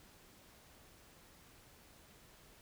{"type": "silence", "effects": ["pink hiss -62 dBFS RMS until 2.61 s"]}